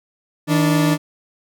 40% pulse tone pair together, 159.22 / 293.7 Hz, D#3 / D4, +40 / 0 cents, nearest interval major seventh, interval 1060 cents, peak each -16 dBFS, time 0.47-0.98 s, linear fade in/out 50 ms, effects none

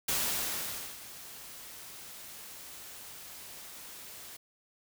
white noise with ADSR envelope, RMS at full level -30 dBFS, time 0.08-4.37 s, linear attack 7 ms, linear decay 880 ms, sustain -17 dB, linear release 8 ms, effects none

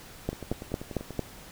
two click trains, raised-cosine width 2 ms, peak -14 / -24 dBFS, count 5 / 9, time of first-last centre 0.29-1.193 / 0.33-1.107 s, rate 4.43 / 10.3 Hz, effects pink hiss -48 dBFS RMS until 1.51 s

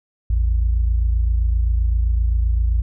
sine tone pair together, 56.11 / 83.8 Hz, A1 / E2, +35 / +29 cents, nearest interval perfect fifth, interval 694 cents, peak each -15 / -24 dBFS, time 0.3-2.82 s, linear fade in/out 5 ms, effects none

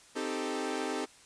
sawtooth chord, A half-diminished seventh, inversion first, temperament equal, 261.6 / 311.1 / 392 / 440 Hz, C4 / Eb4 / G4 / A4, 0 / 0 / 0 / 0 cents, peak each -34 dBFS, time 0.15-1.06 s, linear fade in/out 20 ms, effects white hiss -57 dBFS RMS until 1.25 s + resampled to 22050 Hz

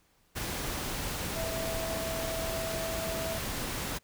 sine tone in noise, 655 Hz, E5, 11 cents flat, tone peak -35 dBFS, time 1.35-3.39 s, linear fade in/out 20 ms, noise pink, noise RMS -35 dBFS, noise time 0.35-3.99 s, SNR -3 dB, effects pink hiss -68 dBFS RMS until 4.03 s

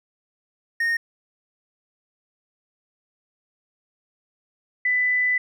triangle / sine tone pair in turn, 1849 / 1994.7 Hz, A#6 / B6, -15 / +17 cents, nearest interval minor second, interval 132 cents, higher second, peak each -18 / -18 dBFS, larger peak neither, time 0.8-0.97 / 4.85-5.38 s, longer second, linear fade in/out 5 ms, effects none

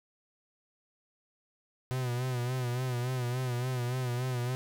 45% pulse tone with vibrato, 125.1 Hz, B2, 23 cents sharp, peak -30 dBFS, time 1.91-4.55 s, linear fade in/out 0 ms, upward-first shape sine, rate 3.5 Hz, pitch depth 63 cents each way, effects none

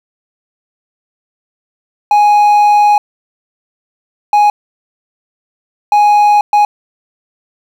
triangle tone bursts at uneven times, 830.6 Hz, G#5, in tune, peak -3 dBFS, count 4, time 2.11-2.98 / 4.33-4.5 / 5.92-6.41 / 6.53-6.65 s, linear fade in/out 2 ms, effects 7-bit

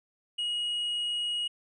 triangle tone, 2893 Hz, F#7, 40 cents flat, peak -27 dBFS, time 0.38-1.48 s, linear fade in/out 10 ms, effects resampled to 24000 Hz

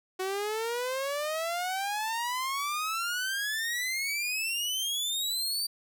sawtooth exponential sweep, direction up, 370 to 4668 Hz, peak -26 dBFS, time 0.19-5.67 s, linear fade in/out 10 ms, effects none

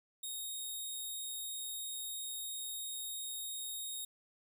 10% pulse tone, 3729 Hz, A#7, in tune, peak -32 dBFS, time 0.23-4.05 s, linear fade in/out 5 ms, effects none

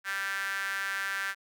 sawtooth tone with high-pass filter, 195.8 Hz, G3, 2 cents flat, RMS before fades -33 dBFS, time 0.04-1.35 s, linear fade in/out 50 ms, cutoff 1600 Hz, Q 5.7, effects none

